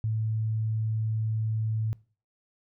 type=tone; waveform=sine; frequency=110 Hz; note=A2; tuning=in tune; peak=-25 dBFS; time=0.04-1.93 s; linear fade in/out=0 ms; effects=noise-tail reverb RT60 0.4 s tail -23 dB re dry